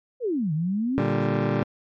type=exponential two-way sweep; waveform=sine; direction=down then up; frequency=530 to 148.6 to 296 Hz; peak=-22 dBFS; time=0.2-1.02 s; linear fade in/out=50 ms; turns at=0.53 s
type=chord; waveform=20% pulse; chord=G minor; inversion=first; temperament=just; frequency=117.6 / 147 / 196 Hz; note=Bb2 / D3 / G3; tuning=+16 / +2 / 0 cents; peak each=-21 dBFS; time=0.98-1.63 s; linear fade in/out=0 ms
effects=low-pass 2000 Hz 12 dB/octave + MP3 48 kbps